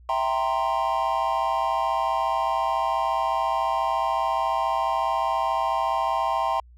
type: chord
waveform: triangle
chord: C dominant seventh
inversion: first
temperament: equal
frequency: 659.3 / 784 / 932.3 / 1046.5 Hz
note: E5 / G5 / Bb5 / C6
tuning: 0 / 0 / 0 / 0 cents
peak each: -27 / -25 / -25 / -25 dBFS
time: 0.09-6.6 s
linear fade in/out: 2 ms
effects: added 60 Hz sine -47 dBFS peak until 6.77 s